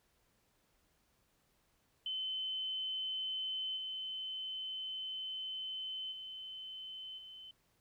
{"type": "tone with level steps", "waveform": "sine", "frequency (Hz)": 3056, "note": "G7", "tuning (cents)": -45, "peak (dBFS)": [-36, -39, -44, -49], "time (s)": [2.06, 7.51], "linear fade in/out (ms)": 2, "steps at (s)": [3.76, 6.11, 7.17], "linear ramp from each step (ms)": 20, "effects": ["pink hiss -75 dBFS RMS until 7.8 s"]}